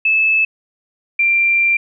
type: tone pair in turn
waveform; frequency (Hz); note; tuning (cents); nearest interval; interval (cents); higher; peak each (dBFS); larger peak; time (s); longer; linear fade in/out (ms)
sine; 2613 / 2369; E7 / D7; -16 / +14; major second; 170; first; -11; neither; 0.05-0.45 / 1.19-1.77; second; 5
effects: none